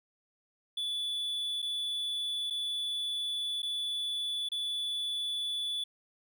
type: tone with dropouts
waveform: triangle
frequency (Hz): 3454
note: A7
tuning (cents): -33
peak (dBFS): -30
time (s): 0.77-5.84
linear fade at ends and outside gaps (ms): 5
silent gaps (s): 1.62-1.625 / 2.501-2.506 / 3.621-3.629 / 4.489-4.517
effects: none